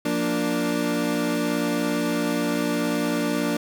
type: chord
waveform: 30% pulse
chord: Bb major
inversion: second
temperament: equal with one note detuned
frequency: 175.22 / 233.1 / 293.7 Hz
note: F3 / Bb3 / D4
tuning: +6 / 0 / 0 cents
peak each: -27 / -24 / -22 dBFS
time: 0.05-3.57 s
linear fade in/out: 5 ms
effects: none